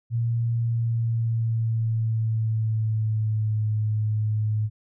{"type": "tone with pitch glide", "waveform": "sine", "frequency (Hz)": [116.54, 107.49], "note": ["A#2", "A2"], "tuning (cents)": [0, -40], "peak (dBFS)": -21, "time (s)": [0.1, 4.7], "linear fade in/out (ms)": 50, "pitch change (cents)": -140, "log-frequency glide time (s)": [0.57, 3.67], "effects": []}